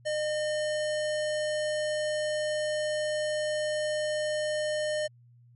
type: tone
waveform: square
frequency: 608 Hz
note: D#5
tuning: 40 cents flat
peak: -28 dBFS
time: 0.05-5.08 s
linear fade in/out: 20 ms
effects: added 120 Hz sine -54 dBFS peak until 5.55 s + MP3 48 kbps